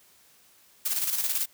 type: noise with tremolo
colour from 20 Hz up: blue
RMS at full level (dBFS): -26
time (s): 0.85-1.46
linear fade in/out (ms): 10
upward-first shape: square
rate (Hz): 18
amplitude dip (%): 50
effects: white hiss -59 dBFS RMS until 1.53 s + high-pass 60 Hz 12 dB/octave